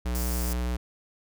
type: tone with vibrato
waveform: square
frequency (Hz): 60.9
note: B1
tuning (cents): -24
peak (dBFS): -27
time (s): 0.05-0.77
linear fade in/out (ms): 10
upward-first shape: triangle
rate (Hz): 9.7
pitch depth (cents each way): 15
type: high-pass noise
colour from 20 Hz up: white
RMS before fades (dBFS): -36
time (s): 0.15-0.53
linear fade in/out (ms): 0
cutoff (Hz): 4500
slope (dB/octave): 96
effects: none